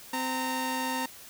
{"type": "tone pair together", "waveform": "sawtooth", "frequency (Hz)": [258.4, 921], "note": ["C4", "A#5"], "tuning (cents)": [-21, -21], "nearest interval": "octave + minor seventh", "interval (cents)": 2200, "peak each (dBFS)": [-29, -27], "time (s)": [0.13, 1.06], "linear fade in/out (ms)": 5, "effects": ["white hiss -48 dBFS RMS until 1.29 s"]}